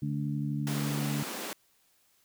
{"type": "harmonic tone", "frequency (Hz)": 72.2, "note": "D2", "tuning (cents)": -29, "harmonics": [2, 3, 4], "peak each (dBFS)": [-31, -35, -37], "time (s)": [0.02, 1.23], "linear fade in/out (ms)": 5}
{"type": "high-pass noise", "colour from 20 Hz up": "pink", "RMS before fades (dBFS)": -38, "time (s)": [0.67, 1.53], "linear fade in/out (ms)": 0, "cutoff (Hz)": 190, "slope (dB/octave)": 48}
{"effects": ["white hiss -68 dBFS RMS until 2.24 s"]}